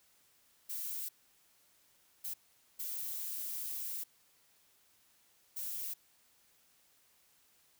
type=noise bursts at uneven times; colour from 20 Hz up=violet; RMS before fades=-40 dBFS; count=4; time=0.69-1.09 / 2.24-2.34 / 2.79-4.04 / 5.56-5.94 s; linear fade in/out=10 ms; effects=white hiss -69 dBFS RMS until 7.79 s